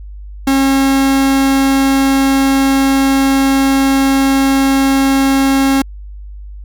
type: tone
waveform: 45% pulse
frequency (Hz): 271.2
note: C#4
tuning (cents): -38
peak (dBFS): -9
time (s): 0.47-5.82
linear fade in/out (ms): 5
effects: added 50 Hz sine -27 dBFS peak until 6.64 s